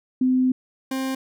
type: tone pair in turn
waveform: sine / 40% pulse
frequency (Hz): 256.3 / 264.4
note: C4 / C4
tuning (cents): -36 / +18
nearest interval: minor second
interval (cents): 54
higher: second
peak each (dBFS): -16 / -23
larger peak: first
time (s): 0.21-0.52 / 0.91-1.15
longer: first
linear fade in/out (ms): 5
effects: none